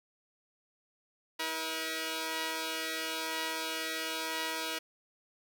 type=tone pair together; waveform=5% pulse; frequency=320.6 / 480.4 Hz; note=E4 / B4; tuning=-48 / -48 cents; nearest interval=perfect fifth; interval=700 cents; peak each=-25 dBFS; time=1.39-4.79 s; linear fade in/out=10 ms; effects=none